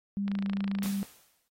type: tone with pitch glide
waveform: sine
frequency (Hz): 200 to 198.05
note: G3 to G3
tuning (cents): +35 to +18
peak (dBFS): -28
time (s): 0.17-1.03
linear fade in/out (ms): 0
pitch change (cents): -17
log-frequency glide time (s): 0.3-0.41
type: click train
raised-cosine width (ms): 0.3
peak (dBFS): -24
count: 17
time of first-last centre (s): 0.28-0.86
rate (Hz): 27.6
type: noise with exponential decay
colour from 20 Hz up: white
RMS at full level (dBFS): -38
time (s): 0.83-1.48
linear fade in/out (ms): 0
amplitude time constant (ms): 140
effects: AAC 48 kbps